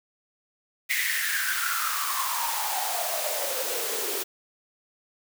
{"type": "noise with high-pass filter sweep", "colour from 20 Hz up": "white", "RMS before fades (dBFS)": -28, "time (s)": [0.89, 4.24], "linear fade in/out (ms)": 20, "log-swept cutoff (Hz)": [2100, 370], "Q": 9.8, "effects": []}